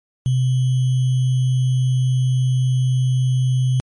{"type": "tone with sample-and-hold", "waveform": "sine", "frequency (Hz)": 128.2, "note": "C3", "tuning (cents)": -35, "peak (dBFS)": -14, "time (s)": [0.26, 3.8], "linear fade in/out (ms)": 0, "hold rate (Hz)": 3150, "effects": ["MP3 48 kbps"]}